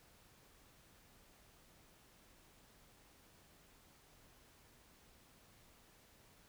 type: silence
effects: pink hiss -66 dBFS RMS until 6.48 s